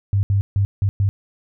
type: tone bursts at uneven times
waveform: sine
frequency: 99.5 Hz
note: G2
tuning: 26 cents sharp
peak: -14 dBFS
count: 5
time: 0.13-0.23 / 0.3-0.41 / 0.56-0.65 / 0.82-0.89 / 1-1.09 s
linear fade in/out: 0 ms
effects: none